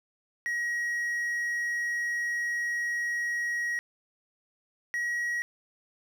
triangle tone pair in turn, 1900 / 1906.6 Hz, A#6 / A#6, +33 / +39 cents, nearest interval unison, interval 6 cents, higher second, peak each -26 dBFS, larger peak neither, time 0.46-3.79 / 4.94-5.42 s, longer first, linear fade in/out 0 ms, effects none

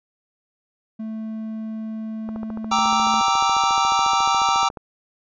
triangle tone, 220 Hz, A3, in tune, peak -25 dBFS, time 0.99-3.21 s, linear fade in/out 10 ms
click train, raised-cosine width 1 ms, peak -20 dBFS, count 36, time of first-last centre 2.29-4.772 s, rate 14.1 Hz
square chord, E half-diminished seventh, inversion first, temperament equal, 784 / 932.3 / 1174.7 / 1318.5 Hz, G5 / Bb5 / D6 / E6, 0 / 0 / 0 / 0 cents, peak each -23 dBFS, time 2.71-4.69 s, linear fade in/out 10 ms
effects resampled to 16000 Hz

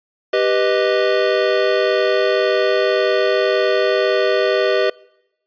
square chord, G augmented, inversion none, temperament equal, 392 / 493.9 / 622.3 Hz, G4 / B4 / D#5, 0 / 0 / 0 cents, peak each -19 dBFS, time 0.33-4.9 s, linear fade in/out 5 ms, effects noise-tail reverb RT60 0.9 s tail -25 dB re dry + resampled to 11025 Hz

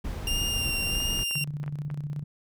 brown noise, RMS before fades -32 dBFS, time 0.04-1.24 s, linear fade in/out 10 ms
sawtooth tone with vibrato, 2794 Hz, F7, in tune, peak -24 dBFS, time 0.27-1.44 s, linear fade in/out 2 ms, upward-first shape sine, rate 1.5 Hz, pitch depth 16 cents each way
clicks, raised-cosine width 0.5 ms, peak -27 dBFS, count 8, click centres 0.952 / 1.003 / 1.191 / 1.311 / 1.355 / 1.639 / 1.679 / 1.902 s
sine tone with tremolo, 146.83 Hz, D3, in tune, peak -28 dBFS, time 1.35-2.24 s, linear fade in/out 10 ms, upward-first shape square, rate 16 Hz, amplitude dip 55%
effects none

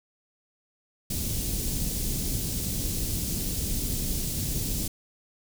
pink band-stop noise, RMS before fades -29 dBFS, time 1.1-4.88 s, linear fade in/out 5 ms, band 250 to 5700 Hz, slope 12 dB/octave, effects none

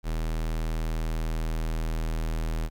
square tone, 40.08 Hz, E1, 48 cents flat, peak -27 dBFS, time 0.03-2.7 s, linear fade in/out 50 ms, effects 11-bit

